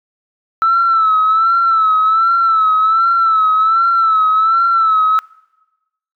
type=tone with vibrato; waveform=sine; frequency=1318.5 Hz; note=E6; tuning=in tune; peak=-8 dBFS; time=0.62-5.19 s; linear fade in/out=0 ms; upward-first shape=sine; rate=1.3 Hz; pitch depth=60 cents each way; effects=noise-tail reverb RT60 1.0 s tail -23 dB re dry + tanh soft clip ceiling -5 dBFS